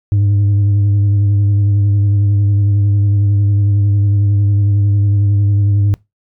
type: tone with vibrato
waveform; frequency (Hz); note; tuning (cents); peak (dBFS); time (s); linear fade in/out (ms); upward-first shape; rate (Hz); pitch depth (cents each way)
sine; 101.3; G#2; -43; -6; 0.12-5.94; 0; sine; 11; 26
effects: noise-tail reverb RT60 0.2 s tail -24 dB re dry + tanh soft clip ceiling -8 dBFS

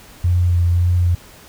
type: tone with vibrato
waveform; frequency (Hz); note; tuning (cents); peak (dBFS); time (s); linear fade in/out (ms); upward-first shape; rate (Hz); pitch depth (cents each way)
sine; 87.7; F2; +8; -12; 0.24-1.15; 5; sine; 1.8; 21
effects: pink hiss -43 dBFS RMS until 1.48 s

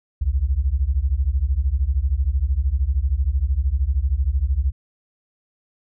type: beating tone pair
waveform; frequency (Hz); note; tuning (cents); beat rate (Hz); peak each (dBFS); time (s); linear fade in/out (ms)
sine; 60.9 / 73.9; B1 / D2; -24 / +11; 13; -20; 0.21-4.72; 10
effects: none

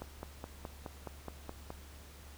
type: click train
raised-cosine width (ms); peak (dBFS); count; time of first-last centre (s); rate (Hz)
1; -27; 9; 0.02-1.704; 4.75
effects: added 71 Hz sine -51 dBFS peak until 2.37 s + pink hiss -56 dBFS RMS until 2.37 s

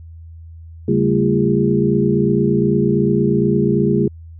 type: tone cluster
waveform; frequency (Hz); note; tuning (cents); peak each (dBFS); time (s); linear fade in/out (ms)
sine; 140.7 / 195.8 / 224.5 / 343.4 / 406; C#3 / G3 / A3 / F4 / G#4; +26 / -2 / +35 / -29 / -39; -19; 0.88-4.08; 5
effects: added 82 Hz sine -34 dBFS peak until 4.39 s

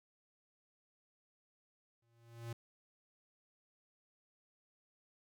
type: tone with exponential growth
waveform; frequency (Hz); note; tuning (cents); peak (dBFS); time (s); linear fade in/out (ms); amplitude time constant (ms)
square; 116.54; A#2; 0; -40; 2.02-2.53; 5; 110
effects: none

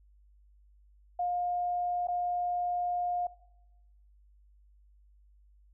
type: tone with dropouts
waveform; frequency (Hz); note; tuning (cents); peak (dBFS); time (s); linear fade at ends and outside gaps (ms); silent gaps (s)
sine; 710; F5; +28; -28; 1.19-3.27; 5; 2.072-2.083
effects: noise-tail reverb RT60 0.9 s tail -20 dB re dry + added 50 Hz sine -58 dBFS peak until 5.73 s

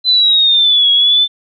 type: linear two-way sweep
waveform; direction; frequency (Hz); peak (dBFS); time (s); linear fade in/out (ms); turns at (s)
sine; down then up; 4052 to 3311 to 3547; -7; 0.04-1.28; 50; 0.91
effects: none

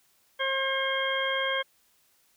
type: harmonic tone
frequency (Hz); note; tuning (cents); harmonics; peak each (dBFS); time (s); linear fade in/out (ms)
536; C5; +42; 1 / 2 / 3 / 4 / 6; -31 / -33 / -31 / -33 / -32; 0.39-1.63; 20
effects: white hiss -66 dBFS RMS until 2.36 s

